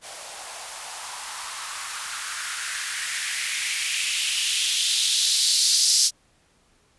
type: noise with band-pass filter sweep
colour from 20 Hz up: violet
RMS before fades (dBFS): -25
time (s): 0.01-6.11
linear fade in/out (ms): 50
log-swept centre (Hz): 610 to 5100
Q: 2.8
effects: pink hiss -62 dBFS RMS until 6.98 s + resampled to 24000 Hz